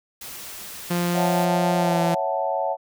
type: noise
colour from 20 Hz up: white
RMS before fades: -37 dBFS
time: 0.21-1.45 s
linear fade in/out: 5 ms
type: tone with pitch glide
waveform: sawtooth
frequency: 174.61 to 169.35 Hz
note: F3 to E3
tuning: 0 to +47 cents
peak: -17 dBFS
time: 0.9-2.15 s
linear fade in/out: 10 ms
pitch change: -53 cents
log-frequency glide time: 1.77-2 s
type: chord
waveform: sine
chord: F# minor seventh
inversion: second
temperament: equal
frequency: 554.4 / 659.3 / 740 / 880 Hz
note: C#5 / E5 / F#5 / A5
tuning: 0 / 0 / 0 / 0 cents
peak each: -27 dBFS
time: 1.13-2.77 s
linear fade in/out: 50 ms
effects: none